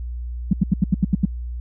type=tone bursts; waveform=sine; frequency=186.2 Hz; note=F#3; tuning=11 cents sharp; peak=-11 dBFS; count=8; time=0.51-1.253 s; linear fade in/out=5 ms; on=22 ms; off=81 ms; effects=added 60 Hz sine -26 dBFS peak until 1.6 s